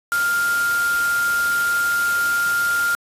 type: tone in noise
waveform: sine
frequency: 1400 Hz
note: F6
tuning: 4 cents sharp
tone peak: -17 dBFS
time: 0.12-2.95 s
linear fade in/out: 0 ms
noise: white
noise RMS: -29 dBFS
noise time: 0.12-2.95 s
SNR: +9 dB
effects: resampled to 32000 Hz